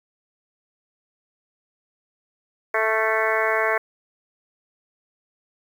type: harmonic tone with a mistuned harmonic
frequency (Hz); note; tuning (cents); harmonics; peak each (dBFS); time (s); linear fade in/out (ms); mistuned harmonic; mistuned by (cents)
220; A3; 0; 2 / 3 / 4 / 5 / 6 / 7 / 8 / 9 / 10; -26 / -25 / -30 / -27 / -31 / -28 / -27 / -28 / -30; 2.74-3.78; 5; 6; +32
effects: 8-bit

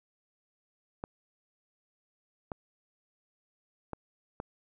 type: clicks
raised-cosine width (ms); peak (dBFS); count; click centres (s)
1; -22; 4; 1.039 / 2.518 / 3.933 / 4.401
effects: none

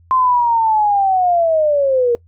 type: linear sweep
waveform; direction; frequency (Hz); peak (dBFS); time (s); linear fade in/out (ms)
sine; down; 1046.5 to 466.2; -11; 0.11-2.15; 0
effects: noise-tail reverb RT60 0.1 s tail -22 dB re dry + added 85 Hz sine -46 dBFS peak until 2.27 s

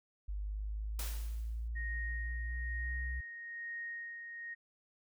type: linear sweep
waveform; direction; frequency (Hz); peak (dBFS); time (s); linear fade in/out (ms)
sine; up; 50.1 to 64.4; -36; 0.28-3.21; 10
type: noise with exponential decay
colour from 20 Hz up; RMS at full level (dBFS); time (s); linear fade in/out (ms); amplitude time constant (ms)
white; -41; 0.99-1.68; 2; 150
type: tone with tremolo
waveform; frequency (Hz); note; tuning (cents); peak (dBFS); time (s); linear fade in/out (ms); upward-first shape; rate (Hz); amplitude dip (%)
sine; 1864.7; A#6; 0; -39; 1.75-4.55; 20; sine; 1.1; 45
effects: none

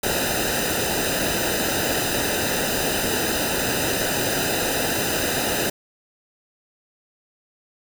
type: noise with comb filter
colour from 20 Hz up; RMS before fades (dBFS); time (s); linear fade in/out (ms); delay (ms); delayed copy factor
pink; -23; 0.03-5.7; 5; 0.9; -0.8
effects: none

